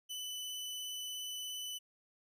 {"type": "tone with vibrato", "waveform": "sawtooth", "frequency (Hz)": 2997, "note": "F#7", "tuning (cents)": 22, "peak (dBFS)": -37, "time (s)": [0.09, 1.79], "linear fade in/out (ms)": 20, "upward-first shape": "square", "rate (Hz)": 17, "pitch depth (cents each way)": 8, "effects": []}